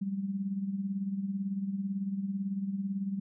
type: tone with tremolo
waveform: sine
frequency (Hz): 196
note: G3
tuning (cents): 0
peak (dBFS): -28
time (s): 0.01-3.2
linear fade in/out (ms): 10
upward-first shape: sine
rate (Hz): 18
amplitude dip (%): 60
effects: none